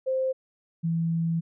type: tone pair in turn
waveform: sine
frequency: 523.3 / 165.59 Hz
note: C5 / E3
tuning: 0 / +8 cents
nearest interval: octave + minor sixth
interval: 1992 cents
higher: first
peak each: -23 dBFS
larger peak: neither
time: 0.06-0.33 / 0.83-1.41 s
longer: second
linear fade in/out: 20 ms
effects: none